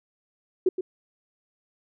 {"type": "tone with echo", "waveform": "sine", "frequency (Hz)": 370, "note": "F#4", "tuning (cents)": 0, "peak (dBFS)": -16, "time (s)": [0.66, 0.69], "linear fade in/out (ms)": 5, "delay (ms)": 120, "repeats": 1, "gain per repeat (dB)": -9, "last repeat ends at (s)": 0.81, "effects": []}